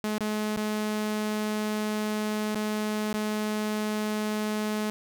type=tone with dropouts; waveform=sawtooth; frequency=213 Hz; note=G#3; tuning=44 cents sharp; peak=-23 dBFS; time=0.04-4.9 s; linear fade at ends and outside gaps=0 ms; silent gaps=0.182-0.207 / 0.563-0.573 / 2.547-2.555 / 3.129-3.141 s; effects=none